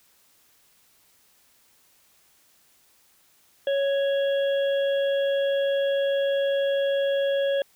harmonic tone, 554.4 Hz, C#5, in tune, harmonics 1 / 3 / 5 / 6, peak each -21 / -35 / -44 / -36 dBFS, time 3.67-7.62 s, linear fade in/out 2 ms, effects white hiss -61 dBFS RMS until 7.75 s

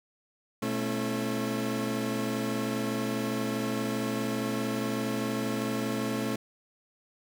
30% pulse tone cluster, 121.4 / 218 / 270.6 / 333.6 Hz, B2 / A3 / C#4 / E4, -29 / -16 / -42 / +21 cents, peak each -35 / -29 / -31 / -35 dBFS, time 0.62-6.36 s, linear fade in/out 5 ms, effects none

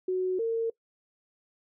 sine tone pair in turn, 370 / 455.8 Hz, F#4 / A#4, 0 / -39 cents, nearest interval major third, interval 361 cents, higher second, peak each -25 dBFS, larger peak neither, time 0.08-0.39 / 0.39-0.7 s, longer neither, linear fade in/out 5 ms, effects noise-tail reverb RT60 0.1 s tail -22 dB re dry

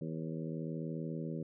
harmonic tone with a mistuned harmonic, 80.5 Hz, E2, 41 cents flat, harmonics 2 / 3 / 4 / 5 / 6 / 7, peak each -39 / -43 / -45 / -47 / -49 / -50 dBFS, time 0.01-1.43 s, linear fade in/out 5 ms, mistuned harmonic 7, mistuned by -43 cents, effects none

